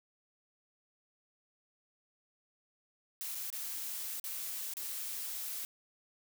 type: noise with dropouts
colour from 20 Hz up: blue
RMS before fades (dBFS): -40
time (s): 3.21-5.65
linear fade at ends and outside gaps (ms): 0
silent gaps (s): 3.348-3.353 / 3.502-3.527 / 4.198-4.241 / 4.737-4.769
effects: none